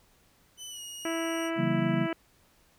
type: tone with pitch glide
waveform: 20% pulse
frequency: 3010 to 2877 Hz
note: F#7 to F#7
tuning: +29 to -49 cents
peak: -34 dBFS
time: 0.57-1.51 s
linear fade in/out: 50 ms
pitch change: -78 cents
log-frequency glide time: 0.68-0.82 s
type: harmonic tone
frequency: 329.6 Hz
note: E4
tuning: in tune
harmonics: 1 / 2 / 3 / 4 / 5 / 6 / 7 / 8 / 9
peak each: -31 / -35 / -42 / -40 / -41 / -43 / -43 / -49 / -46 dBFS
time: 1.05-2.13 s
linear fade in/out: 2 ms
type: chord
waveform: sine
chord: C# diminished seventh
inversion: none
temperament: equal with one note detuned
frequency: 138.59 / 164.81 / 191.08 / 233.1 Hz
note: C#3 / E3 / G3 / Bb3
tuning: 0 / 0 / -44 / 0 cents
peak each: -31 dBFS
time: 1.56-2.08 s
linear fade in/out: 50 ms
effects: pink hiss -64 dBFS RMS until 2.78 s